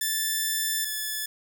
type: tone pair in turn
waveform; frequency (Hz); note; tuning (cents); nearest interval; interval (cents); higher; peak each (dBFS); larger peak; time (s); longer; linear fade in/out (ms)
5% pulse; 1760 / 1729.8; A6 / A6; 0 / -30; unison; 30; first; -14 / -18; first; 0.01-0.85 / 0.85-1.26; first; 5
effects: none